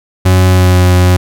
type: tone with pitch glide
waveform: 40% pulse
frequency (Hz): 92.5 to 90.44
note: F#2 to F#2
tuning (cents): 0 to -39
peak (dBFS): -4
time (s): 0.25-1.17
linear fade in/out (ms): 10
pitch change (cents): -39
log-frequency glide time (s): 0.47-0.83
effects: none